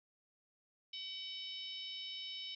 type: harmonic tone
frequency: 757 Hz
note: F#5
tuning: 39 cents sharp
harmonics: 3 / 4 / 5 / 6 / 7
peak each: -54 / -45 / -48 / -59 / -51 dBFS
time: 0.93-2.55 s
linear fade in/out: 5 ms
effects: none